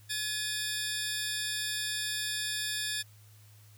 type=tone cluster; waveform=25% pulse; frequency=1706 / 2469 / 3660 / 4580 / 5270 Hz; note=G#6 / D#7 / A#7 / D8 / E8; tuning=+46 / -14 / -32 / -44 / -1 cents; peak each=-32 / -39 / -34 / -36 / -34 dBFS; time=0.09-3.03 s; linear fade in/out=20 ms; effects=added 105 Hz sine -54 dBFS peak until 3.77 s + white hiss -62 dBFS RMS until 3.77 s